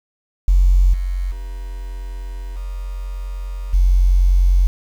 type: tone with level steps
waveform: sine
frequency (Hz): 45.24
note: F#1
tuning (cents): -38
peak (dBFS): -8 / -18 / -25 / -23 / -9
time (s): 0.48-4.67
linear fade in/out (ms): 0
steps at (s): 0.93 / 1.31 / 2.56 / 3.73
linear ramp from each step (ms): 10
effects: tanh soft clip ceiling -4 dBFS + 7-bit